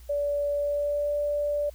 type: tone with pitch glide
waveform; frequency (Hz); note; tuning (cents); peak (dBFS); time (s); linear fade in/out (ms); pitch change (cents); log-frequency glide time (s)
sine; 577 to 584.4; D5 to D5; -31 to -9; -24; 0.09-1.7; 10; +22; 0.52-1.14
effects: added 60 Hz sine -45 dBFS peak until 1.74 s + white hiss -58 dBFS RMS until 1.74 s